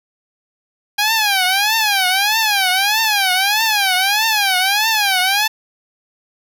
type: tone with vibrato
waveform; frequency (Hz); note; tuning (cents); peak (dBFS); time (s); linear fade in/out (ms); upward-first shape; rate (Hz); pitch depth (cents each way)
10% pulse; 810; G#5; -43; -5; 0.98-5.48; 10; triangle; 1.6; 200
effects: none